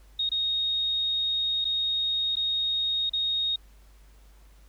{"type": "tone with dropouts", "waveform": "sine", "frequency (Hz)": 3730, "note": "A#7", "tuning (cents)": 0, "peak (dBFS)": -24, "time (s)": [0.19, 3.56], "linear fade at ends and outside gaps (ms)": 5, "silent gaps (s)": [[0.292, 0.316], [1.645, 1.651], [2.356, 2.367], [3.096, 3.133]], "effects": ["added 50 Hz sine -51 dBFS peak until 4.68 s", "pink hiss -62 dBFS RMS until 4.68 s"]}